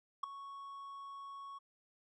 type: tone with ADSR envelope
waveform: triangle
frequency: 1108.7 Hz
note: C#6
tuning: in tune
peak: -28 dBFS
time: 0.23-1.59 s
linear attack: 8 ms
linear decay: 5 ms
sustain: -16 dB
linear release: 17 ms
effects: resampled to 22050 Hz